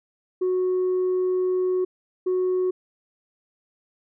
sine tone bursts at uneven times, 367.9 Hz, F#4, 10 cents flat, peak -18 dBFS, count 2, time 0.41-1.85 / 2.26-2.71 s, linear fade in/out 10 ms, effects tanh soft clip ceiling -18 dBFS

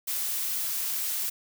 blue noise, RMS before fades -30 dBFS, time 0.07-1.3 s, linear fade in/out 10 ms, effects none

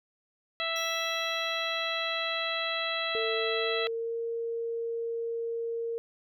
harmonic tone, 660 Hz, E5, 2 cents sharp, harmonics 1 / 2 / 3 / 4 / 5 / 6, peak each -36 / -36 / -36 / -36 / -36 / -36 dBFS, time 0.6-3.87 s, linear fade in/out 0 ms
40% pulse tone with exponential decay, 5730 Hz, F8, 44 cents sharp, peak -37 dBFS, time 0.76-2.88 s, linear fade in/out 1 ms, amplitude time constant 460 ms
sine tone with pitch glide, 447.1 to 462.1 Hz, A4 to A#4, +28 to -15 cents, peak -30 dBFS, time 3.15-5.98 s, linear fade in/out 0 ms, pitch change +57 cents, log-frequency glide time 3.37-4.18 s
effects none

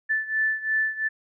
sine beating tone pair, 1754 / 1756.9 Hz, A6 / A6, -6 / -3 cents, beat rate 2.9 Hz, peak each -24 / -27 dBFS, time 0.09-1.09 s, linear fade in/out 20 ms, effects none

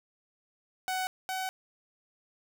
sawtooth tone pair in turn, 747 / 753.5 Hz, F#5 / F#5, +16 / +31 cents, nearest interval unison, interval 15 cents, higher second, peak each -26 / -28 dBFS, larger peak first, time 0.88-1.07 / 1.29-1.49 s, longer second, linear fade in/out 0 ms, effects none

